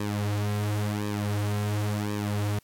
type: tone with flanger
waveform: sawtooth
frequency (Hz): 103.83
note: G#2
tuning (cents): 0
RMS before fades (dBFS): -28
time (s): 0-2.59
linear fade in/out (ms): 5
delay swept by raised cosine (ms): 1.4 to 6.3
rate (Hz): 0.94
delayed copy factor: -0.9
effects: white hiss -64 dBFS RMS until 2.63 s + AAC 64 kbps